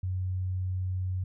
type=tone; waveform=sine; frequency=92.5 Hz; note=F#2; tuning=in tune; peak=-28 dBFS; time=0.03-1.24 s; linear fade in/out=5 ms; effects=none